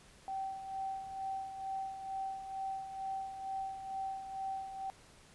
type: tone with tremolo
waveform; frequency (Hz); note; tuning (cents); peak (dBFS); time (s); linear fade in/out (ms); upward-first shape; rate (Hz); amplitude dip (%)
sine; 773; G5; -24; -35; 0.28-4.9; 0; sine; 2.2; 60
effects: pink hiss -60 dBFS RMS until 5.34 s + resampled to 24000 Hz